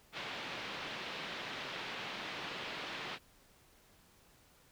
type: band-pass noise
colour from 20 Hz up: white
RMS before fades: -43 dBFS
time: 0.12-3.19 s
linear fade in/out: 50 ms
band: 120 to 3600 Hz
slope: 24 dB/octave
effects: pink hiss -65 dBFS RMS until 4.71 s